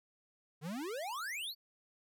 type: exponential sweep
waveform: square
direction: up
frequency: 140 to 4699 Hz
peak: -39 dBFS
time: 0.61-1.55 s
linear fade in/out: 50 ms
effects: none